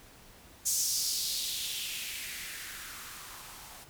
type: noise with band-pass filter sweep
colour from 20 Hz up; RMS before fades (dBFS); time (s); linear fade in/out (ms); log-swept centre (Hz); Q
violet; -36; 0.65-3.85; 20; 6600 to 730; 2.7
effects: pink hiss -55 dBFS RMS until 3.89 s